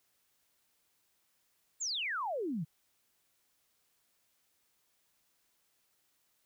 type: exponential sweep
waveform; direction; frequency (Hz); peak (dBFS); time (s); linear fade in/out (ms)
sine; down; 7630 to 143; -33; 1.8-2.65; 20
effects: white hiss -75 dBFS RMS until 6.45 s